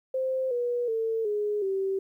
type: tone with pitch steps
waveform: sine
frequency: 522 / 484.2 / 449.2 / 416.7 / 386.6 Hz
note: C5 / B4 / A4 / G#4 / G4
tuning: -4 / -34 / +36 / +6 / -24 cents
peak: -25 dBFS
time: 0.14-1.99 s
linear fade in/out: 5 ms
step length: 370 ms
effects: 11-bit